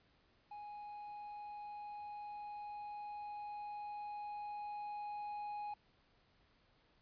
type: tone with level ramp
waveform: triangle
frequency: 830.6 Hz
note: G#5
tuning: in tune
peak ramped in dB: -45 to -39 dBFS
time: 0.51-5.74 s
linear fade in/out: 5 ms
effects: pink hiss -72 dBFS RMS until 7.01 s + resampled to 11025 Hz